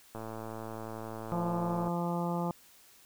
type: click train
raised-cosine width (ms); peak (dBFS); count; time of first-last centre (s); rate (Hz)
1; -27; 193; 0.15-1.88; 111
type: harmonic tone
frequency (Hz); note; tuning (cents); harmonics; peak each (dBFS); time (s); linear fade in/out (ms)
172.6; F3; -20; 1 / 2 / 3 / 4 / 5 / 6 / 7; -32 / -39 / -39 / -41 / -38 / -44 / -44; 1.32-2.51; 0
effects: white hiss -59 dBFS RMS until 3.05 s